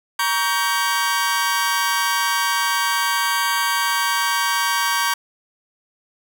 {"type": "chord", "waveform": "sawtooth", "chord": "G diminished", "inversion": "first", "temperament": "just", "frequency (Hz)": [940.8, 1128.9, 1568], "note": ["Bb5", "Db6", "G6"], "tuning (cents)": [16, 31, 0], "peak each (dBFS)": -19, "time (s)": [0.19, 5.14], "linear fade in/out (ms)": 5, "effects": []}